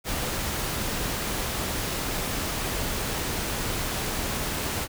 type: noise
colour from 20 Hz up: pink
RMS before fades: -29 dBFS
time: 0.04-4.88 s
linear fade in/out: 50 ms
effects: none